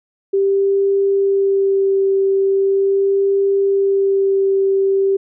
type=tone with vibrato; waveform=sine; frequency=392 Hz; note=G4; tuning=in tune; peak=-12 dBFS; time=0.33-5.17 s; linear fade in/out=10 ms; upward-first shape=sine; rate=0.4 Hz; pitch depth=12 cents each way; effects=none